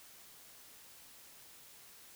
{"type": "silence", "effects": ["white hiss -57 dBFS RMS until 2.15 s"]}